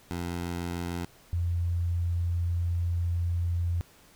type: tone pair in turn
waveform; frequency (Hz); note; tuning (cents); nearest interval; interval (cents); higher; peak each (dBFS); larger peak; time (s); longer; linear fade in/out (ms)
15% pulse / sine; 86.7 / 86.36; F2 / F2; -12 / -19; unison; 7; first; -25; neither; 0.11-1.05 / 1.33-3.81; second; 0
effects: pink hiss -57 dBFS RMS until 4.15 s